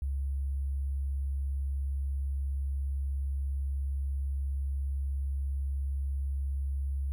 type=tone with sample-and-hold; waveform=sine; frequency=68.5 Hz; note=C#2; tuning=20 cents flat; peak=-29 dBFS; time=0.02-7.12 s; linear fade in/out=0 ms; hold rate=11025 Hz; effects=none